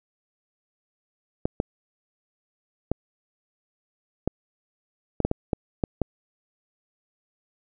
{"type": "clicks", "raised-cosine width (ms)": 2, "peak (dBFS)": -9, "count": 10, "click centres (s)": [1.455, 1.601, 2.916, 4.276, 5.203, 5.25, 5.314, 5.532, 5.838, 6.017], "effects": []}